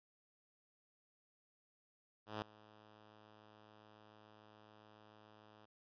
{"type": "tone with ADSR envelope", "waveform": "5% pulse", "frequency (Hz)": 107, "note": "A2", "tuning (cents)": -48, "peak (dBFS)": -28, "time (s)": [2.26, 5.66], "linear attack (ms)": 160, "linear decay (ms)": 3, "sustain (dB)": -22, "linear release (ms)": 16, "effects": ["resampled to 11025 Hz"]}